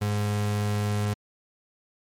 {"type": "tone", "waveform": "35% pulse", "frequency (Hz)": 103.83, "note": "G#2", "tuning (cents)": 0, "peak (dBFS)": -22, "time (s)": [0.01, 1.14], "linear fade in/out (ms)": 10, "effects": ["MP3 64 kbps"]}